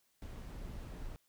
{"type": "noise", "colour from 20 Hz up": "brown", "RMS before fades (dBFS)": -45, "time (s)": [0.22, 1.16], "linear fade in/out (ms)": 0, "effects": ["white hiss -75 dBFS RMS until 1.28 s"]}